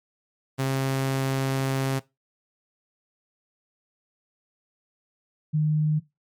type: tone pair in turn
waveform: sawtooth / sine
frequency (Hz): 134.2 / 153.04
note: C3 / D#3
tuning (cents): +44 / -28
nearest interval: major second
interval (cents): 228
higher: second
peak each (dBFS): -19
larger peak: neither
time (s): 0.58-2 / 5.53-6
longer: first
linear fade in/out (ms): 20
effects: noise-tail reverb RT60 0.2 s tail -18 dB re dry + MP3 96 kbps